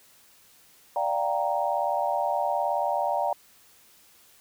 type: chord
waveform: sine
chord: G minor seventh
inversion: second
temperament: equal with one note detuned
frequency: 587.3 / 704.9 / 784 / 932.3 Hz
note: D5 / F5 / G5 / Bb5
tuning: 0 / +16 / 0 / 0 cents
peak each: -29 dBFS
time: 0.96-3.33 s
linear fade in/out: 2 ms
effects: white hiss -57 dBFS RMS until 4.4 s